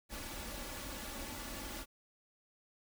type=noise with comb filter; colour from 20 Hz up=pink; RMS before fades=-44 dBFS; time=0.09-1.86 s; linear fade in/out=50 ms; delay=3.5 ms; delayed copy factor=+0.65; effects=none